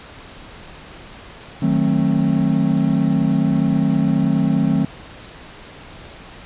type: chord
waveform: triangle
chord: D# diminished seventh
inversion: none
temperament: equal with one note detuned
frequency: 155.56 / 185 / 220 / 266.5 Hz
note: D#3 / F#3 / A3 / C4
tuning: 0 / 0 / 0 / +32 cents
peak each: -18 dBFS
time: 1.62-4.85 s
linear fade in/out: 5 ms
effects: pink hiss -39 dBFS RMS until 6.45 s + resampled to 8000 Hz